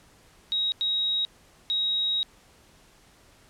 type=tone bursts at uneven times; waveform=sine; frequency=3800 Hz; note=A#7; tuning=33 cents sharp; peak=-23 dBFS; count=3; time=0.52-0.72 / 0.81-1.25 / 1.7-2.23 s; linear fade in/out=0 ms; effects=pink hiss -57 dBFS RMS until 3.49 s + low-pass 11000 Hz 12 dB/octave